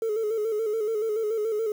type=tone with vibrato; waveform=sine; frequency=436.1 Hz; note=A4; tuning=15 cents flat; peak=-22 dBFS; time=0.02-1.72 s; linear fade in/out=2 ms; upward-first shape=square; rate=7 Hz; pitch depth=57 cents each way; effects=tanh soft clip ceiling -22 dBFS + 8-bit